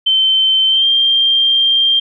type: tone with pitch glide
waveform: sine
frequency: 3092 to 3181 Hz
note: G7 to G7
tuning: -24 to +25 cents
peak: -9 dBFS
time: 0.06-2 s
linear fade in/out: 10 ms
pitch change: +49 cents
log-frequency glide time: 0.68-0.86 s
effects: none